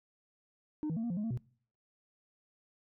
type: tone with pitch steps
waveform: sine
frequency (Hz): 304.4 / 161.3 / 225.9 / 236.5 / 174.3 / 209.6 / 227.2 / 123.3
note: D#4 / E3 / A3 / A#3 / F3 / G#3 / A#3 / B2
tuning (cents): -38 / -37 / +46 / +25 / -3 / +16 / -44 / -2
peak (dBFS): -30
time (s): 0.83-1.374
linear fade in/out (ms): 0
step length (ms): 68
effects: noise-tail reverb RT60 0.5 s tail -24 dB re dry + tanh soft clip ceiling -31 dBFS